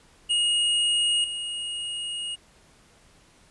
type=tone with level steps; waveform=square; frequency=2869 Hz; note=F7; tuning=46 cents sharp; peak=-21 / -30 dBFS; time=0.29-2.36 s; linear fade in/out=20 ms; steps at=1.24 s; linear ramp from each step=2 ms; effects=pink hiss -57 dBFS RMS until 3.5 s + resampled to 24000 Hz